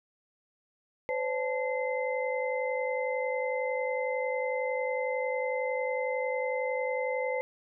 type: tone cluster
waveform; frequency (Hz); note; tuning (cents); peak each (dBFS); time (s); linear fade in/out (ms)
sine; 511 / 562 / 874 / 2065; C5 / C#5 / A5 / C7; -41 / +24 / -12 / -23; -30 / -37 / -37 / -36; 1.09-7.41; 0
effects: none

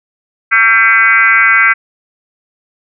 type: tone with frequency modulation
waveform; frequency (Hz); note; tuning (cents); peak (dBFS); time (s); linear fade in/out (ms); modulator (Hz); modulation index
sine; 1803; A6; +42; -5; 0.51-1.74; 20; 223; 2.2
effects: none

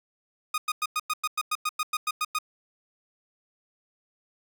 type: tone bursts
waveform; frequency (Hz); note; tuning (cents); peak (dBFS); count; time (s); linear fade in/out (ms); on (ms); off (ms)
sawtooth; 1238; D#6; -9; -21; 14; 0.54-2.387; 5; 40; 99
effects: none

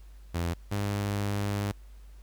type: tone pair in turn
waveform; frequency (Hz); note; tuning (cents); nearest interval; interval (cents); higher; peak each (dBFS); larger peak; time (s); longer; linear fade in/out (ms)
sawtooth; 85.4 / 101.56; F2 / G#2; -38 / -38; minor third; 300; second; -24; neither; 0.34-0.54 / 0.71-1.72; second; 10
effects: added 50 Hz sine -46 dBFS peak until 2.22 s + pink hiss -64 dBFS RMS until 2.22 s

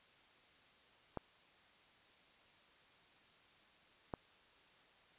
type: clicks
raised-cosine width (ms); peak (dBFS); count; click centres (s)
1; -26; 2; 1.173 / 4.138
effects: white hiss -66 dBFS RMS until 5.18 s + resampled to 8000 Hz

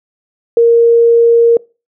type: tone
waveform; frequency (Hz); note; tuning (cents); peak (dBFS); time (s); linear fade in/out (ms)
sine; 466.2; A#4; 0; -4; 0.57-1.57; 2
effects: noise-tail reverb RT60 0.3 s tail -24 dB re dry

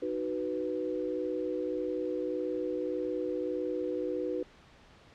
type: chord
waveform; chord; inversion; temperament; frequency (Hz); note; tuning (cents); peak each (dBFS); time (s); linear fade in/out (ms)
sine; B major; first; just; 308.7 / 370.4 / 493.9; D#4 / F#4 / B4; -14 / +2 / 0; -36 / -35 / -34; 0.02-4.43; 5
effects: pink hiss -57 dBFS RMS until 5.14 s + low-pass 4000 Hz 12 dB/octave

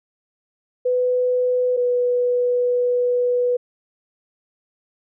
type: tone pair in turn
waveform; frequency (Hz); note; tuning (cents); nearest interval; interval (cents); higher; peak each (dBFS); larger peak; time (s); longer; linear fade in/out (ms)
sine; 499.2 / 491.5; B4 / B4; +19 / -8; unison; 27; first; -16; neither; 0.85-1.77 / 1.77-3.57; second; 10
effects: none

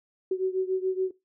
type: beating tone pair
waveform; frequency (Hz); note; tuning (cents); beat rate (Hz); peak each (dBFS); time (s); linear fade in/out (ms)
sine; 373.4 / 380.4; F#4 / F#4; +16 / +48; 7; -26 / -29; 0.31-1.11; 5
effects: noise-tail reverb RT60 0.2 s tail -19 dB re dry

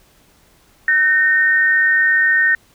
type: tone pair together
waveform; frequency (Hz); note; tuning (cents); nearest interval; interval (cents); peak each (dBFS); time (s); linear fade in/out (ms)
sine; 1523.7 / 1837; G6 / A#6; -50 / -26; minor third; 324; -17 / -12; 0.88-2.55; 2
effects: pink hiss -53 dBFS RMS until 2.74 s

